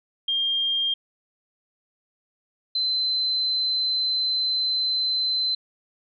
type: tone pair in turn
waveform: sine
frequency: 3207 / 4065 Hz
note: G7 / B7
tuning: +39 / +49 cents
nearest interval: major third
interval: 410 cents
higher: second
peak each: -21 dBFS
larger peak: neither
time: 0.28-0.94 / 2.75-5.55 s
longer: second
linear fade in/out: 5 ms
effects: none